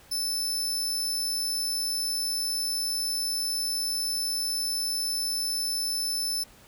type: tone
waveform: sawtooth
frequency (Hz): 5274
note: E8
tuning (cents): 0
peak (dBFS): -24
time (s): 0.11-6.44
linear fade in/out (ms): 10
effects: pink hiss -54 dBFS RMS until 6.67 s